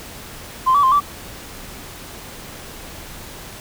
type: tone with pitch steps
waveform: sine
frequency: 1041 / 1145 / 1050 / 1158 Hz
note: C6 / D6 / C6 / D6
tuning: -9 / -44 / +6 / -25 cents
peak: -10 dBFS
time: 0.66-1.004 s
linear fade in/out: 20 ms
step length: 86 ms
effects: tanh soft clip ceiling -7 dBFS + pink hiss -36 dBFS RMS until 3.6 s